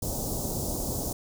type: band-stop noise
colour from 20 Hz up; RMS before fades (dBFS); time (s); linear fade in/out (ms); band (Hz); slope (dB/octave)
pink; -31; 0.02-1.13; 5; 750 to 5600; 24
effects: none